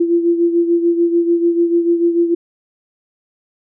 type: beating tone pair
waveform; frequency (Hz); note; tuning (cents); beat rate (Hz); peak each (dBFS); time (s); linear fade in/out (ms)
sine; 340 / 346.8; F4 / F4; -46 / -12; 6.8; -12 / -19; 0-2.35; 10
effects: none